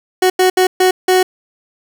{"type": "tone bursts at uneven times", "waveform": "30% pulse", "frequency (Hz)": 370, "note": "F#4", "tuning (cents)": 0, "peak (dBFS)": -6, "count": 5, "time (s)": [[0.22, 0.3], [0.39, 0.5], [0.57, 0.67], [0.8, 0.91], [1.08, 1.23]], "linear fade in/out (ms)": 5, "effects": []}